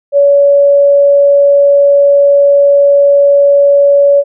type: tone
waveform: sine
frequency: 566 Hz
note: C#5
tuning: 36 cents sharp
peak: -3 dBFS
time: 0.12-4.24 s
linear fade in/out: 50 ms
effects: none